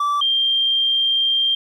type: tone pair in turn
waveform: triangle / sine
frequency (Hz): 1161 / 3181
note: D6 / G7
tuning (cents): -20 / +25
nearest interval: octave + perfect fourth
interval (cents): 1745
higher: second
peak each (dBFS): -15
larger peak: neither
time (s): 0-0.21 / 0.21-1.55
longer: second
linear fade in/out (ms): 5
effects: 9-bit